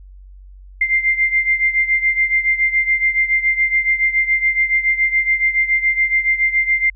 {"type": "beating tone pair", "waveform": "sine", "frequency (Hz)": [2093, 2100.1], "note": ["C7", "C7"], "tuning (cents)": [0, 6], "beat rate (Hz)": 7.1, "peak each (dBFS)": [-15, -19], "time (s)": [0.81, 6.9], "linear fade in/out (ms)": 5, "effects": ["added 47 Hz sine -37 dBFS peak until 6.95 s"]}